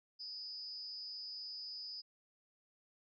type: tone with amplitude modulation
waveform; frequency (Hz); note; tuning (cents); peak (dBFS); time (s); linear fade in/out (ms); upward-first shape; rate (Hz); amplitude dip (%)
sine; 4978; D#8; 0; -40; 0.19-2.02; 20; sine; 277; 80
effects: none